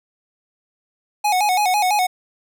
square tone with vibrato, 784 Hz, G5, in tune, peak -16 dBFS, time 1.24-2.07 s, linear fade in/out 10 ms, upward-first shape square, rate 6 Hz, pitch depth 110 cents each way, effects none

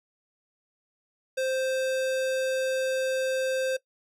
square tone, 523.3 Hz, C5, in tune, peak -26 dBFS, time 1.37-3.77 s, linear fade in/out 10 ms, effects noise-tail reverb RT60 0.1 s tail -19 dB re dry + low-pass 11000 Hz 12 dB/octave

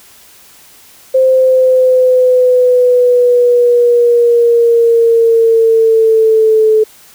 sine linear sweep, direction down, 523.3 to 433.4 Hz, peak -5 dBFS, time 1.14-6.84 s, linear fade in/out 10 ms, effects white hiss -41 dBFS RMS until 7.14 s

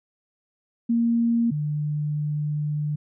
sine tone pair in turn, 233.1 / 149.18 Hz, A#3 / D3, 0 / +27 cents, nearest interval minor sixth, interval 773 cents, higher first, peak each -18 / -23 dBFS, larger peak first, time 0.89-1.51 / 1.51-2.96 s, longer second, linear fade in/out 10 ms, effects none

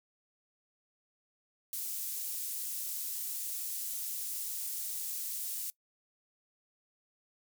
pink high-pass noise, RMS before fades -38 dBFS, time 1.73-5.7 s, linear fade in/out 0 ms, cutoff 9800 Hz, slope 12 dB/octave, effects noise-tail reverb RT60 0.1 s tail -21 dB re dry

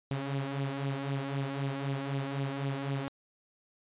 sawtooth tone with flanger, 137.9 Hz, C#3, 9 cents flat, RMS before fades -34 dBFS, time 0.11-3.08 s, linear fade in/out 0 ms, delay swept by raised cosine 0.27 to 3.67 ms, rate 3.9 Hz, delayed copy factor +0.55, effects resampled to 8000 Hz

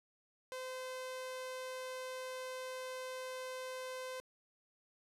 sawtooth tone, 514 Hz, C5, 31 cents flat, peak -38 dBFS, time 0.52-4.2 s, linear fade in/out 0 ms, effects low-pass 12000 Hz 12 dB/octave

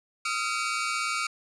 sawtooth tone cluster, 1255 / 1372 / 2282 Hz, D#6 / F6 / C#7, +15 / -31 / +50 cents, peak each -28 dBFS, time 0.25-1.27 s, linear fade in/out 5 ms, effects resampled to 22050 Hz

